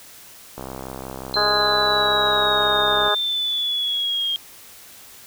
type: click train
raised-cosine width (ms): 1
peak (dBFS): -18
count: 165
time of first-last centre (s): 0.58-3.08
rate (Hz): 65.6
type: linear sweep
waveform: sine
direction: down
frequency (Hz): 4117 to 3219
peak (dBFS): -20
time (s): 1.34-4.36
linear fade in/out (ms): 0
type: harmonic tone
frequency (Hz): 207.7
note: G#3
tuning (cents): 0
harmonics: 2 / 3 / 4 / 5 / 6 / 7 / 8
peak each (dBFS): -26 / -25 / -25 / -27 / -24 / -29 / -26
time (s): 1.36-3.15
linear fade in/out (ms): 10
effects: white hiss -44 dBFS RMS until 5.26 s